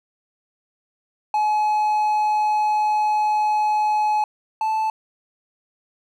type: tone pair in turn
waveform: triangle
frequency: 849 / 874.9 Hz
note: G#5 / A5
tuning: +38 / -10 cents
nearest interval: minor second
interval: 52 cents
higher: second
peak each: -15 / -17 dBFS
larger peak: first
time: 1.34-4.24 / 4.61-4.9 s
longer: first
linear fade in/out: 2 ms
effects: none